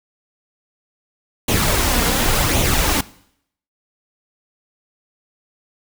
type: noise with flanger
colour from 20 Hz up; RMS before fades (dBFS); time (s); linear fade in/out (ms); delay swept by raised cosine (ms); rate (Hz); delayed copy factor
pink; -17; 1.48-3.01; 5; 0.29 to 4.29; 0.9; +0.5
effects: noise-tail reverb RT60 0.7 s tail -20 dB re dry